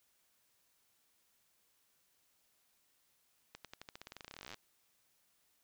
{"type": "accelerating click train", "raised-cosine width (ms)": 0.2, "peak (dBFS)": -30, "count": 28, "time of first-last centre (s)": [3.55, 4.543], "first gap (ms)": 97, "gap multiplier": 0.91, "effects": ["white hiss -75 dBFS RMS until 5.63 s"]}